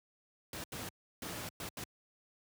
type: noise bursts at uneven times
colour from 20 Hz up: pink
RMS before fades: -42 dBFS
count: 5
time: 0.53-0.64 / 0.72-0.89 / 1.22-1.49 / 1.6-1.69 / 1.77-1.84 s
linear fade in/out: 2 ms
effects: high-pass 80 Hz 12 dB/octave